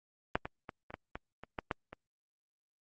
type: clicks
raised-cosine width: 0.5 ms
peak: -12 / -22 / -27 / -30 / -24 / -23 / -29 / -20 / -17 / -29 dBFS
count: 10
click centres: 0.355 / 0.455 / 0.692 / 0.905 / 0.941 / 1.155 / 1.436 / 1.588 / 1.712 / 1.93 s
effects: Opus 24 kbps